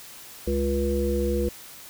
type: harmonic tone with a mistuned harmonic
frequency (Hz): 69.3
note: C#2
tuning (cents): 0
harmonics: 1 / 3 / 5 / 7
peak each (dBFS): -26 / -29 / -28 / -27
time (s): 0.47-1.49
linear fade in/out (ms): 5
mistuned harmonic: 5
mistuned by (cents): +20
effects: white hiss -44 dBFS RMS until 1.89 s